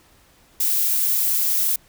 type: noise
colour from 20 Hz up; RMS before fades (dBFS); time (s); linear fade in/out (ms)
violet; -20; 0.6-1.76; 5
effects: pink hiss -55 dBFS RMS until 1.88 s